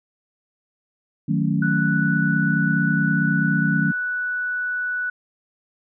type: chord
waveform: sine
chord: D# half-diminished seventh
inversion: none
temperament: equal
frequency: 155.56 / 185 / 220 / 277.2 Hz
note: D#3 / F#3 / A3 / C#4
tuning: 0 / 0 / 0 / 0 cents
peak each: -22 / -23 / -24 / -26 dBFS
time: 1.28-3.92 s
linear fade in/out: 10 ms
type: tone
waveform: sine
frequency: 1480 Hz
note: F#6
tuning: in tune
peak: -22 dBFS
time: 1.62-5.1 s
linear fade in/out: 5 ms
effects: none